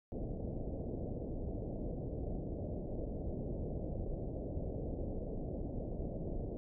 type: low-pass noise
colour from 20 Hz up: pink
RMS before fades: -40 dBFS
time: 0.12-6.57 s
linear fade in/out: 0 ms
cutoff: 640 Hz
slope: 48 dB/octave
effects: none